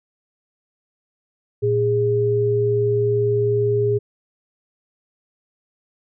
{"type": "tone pair together", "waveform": "sine", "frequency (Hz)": [115.3, 410.9], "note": ["A#2", "G#4"], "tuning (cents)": [-19, -18], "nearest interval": "octave + minor seventh", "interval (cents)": 2201, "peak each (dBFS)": [-21, -17], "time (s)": [1.62, 3.99], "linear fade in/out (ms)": 20, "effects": []}